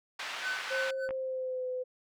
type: band-pass noise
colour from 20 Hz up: pink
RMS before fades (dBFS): -39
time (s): 0.19-0.91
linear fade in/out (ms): 5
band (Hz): 1200 to 3600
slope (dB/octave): 12
type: tone with tremolo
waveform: triangle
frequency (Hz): 1512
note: F#6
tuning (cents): +37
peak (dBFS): -29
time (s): 0.41-1.09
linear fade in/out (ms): 50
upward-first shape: sine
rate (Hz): 3.2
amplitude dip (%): 95
type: tone with pitch glide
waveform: sine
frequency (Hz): 531 to 507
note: C5 to B4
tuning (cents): +25 to +45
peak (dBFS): -32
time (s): 0.7-1.84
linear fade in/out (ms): 20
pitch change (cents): -80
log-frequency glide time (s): 1.01-1.67
type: clicks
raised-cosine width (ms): 0.5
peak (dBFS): -27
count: 2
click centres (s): 1.091 / 1.108
effects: none